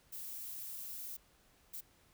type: noise bursts at uneven times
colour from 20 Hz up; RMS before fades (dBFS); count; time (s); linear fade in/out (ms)
violet; -45; 2; 0.12-1.17 / 1.73-1.81; 10
effects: pink hiss -68 dBFS RMS until 2.13 s